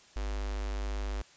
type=tone with notch filter; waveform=square; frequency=50.8 Hz; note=G#1; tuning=38 cents flat; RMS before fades=-34 dBFS; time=0.16-1.22 s; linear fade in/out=5 ms; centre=150 Hz; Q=0.66; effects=white hiss -58 dBFS RMS until 1.36 s + resampled to 16000 Hz